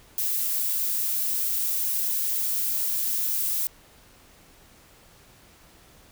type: noise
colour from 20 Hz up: violet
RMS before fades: -26 dBFS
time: 0.18-3.67 s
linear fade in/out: 0 ms
effects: pink hiss -54 dBFS RMS until 6.11 s